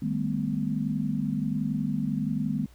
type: tone cluster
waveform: sine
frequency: 153 / 198.8 / 220.1 / 250.7 Hz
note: D#3 / G3 / A3 / B3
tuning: -29 / +25 / +1 / +26 cents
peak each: -31 dBFS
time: 0.02-2.66 s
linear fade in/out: 5 ms
effects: added 60 Hz sine -51 dBFS peak until 2.74 s + pink hiss -60 dBFS RMS until 2.74 s